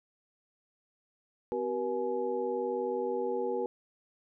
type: tone cluster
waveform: sine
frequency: 254.1 / 380.5 / 479.7 / 843 Hz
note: B3 / F#4 / A#4 / G#5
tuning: +49 / +48 / +50 / +26 cents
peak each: -40 / -34 / -32 / -39 dBFS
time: 1.52-3.66 s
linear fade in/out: 0 ms
effects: none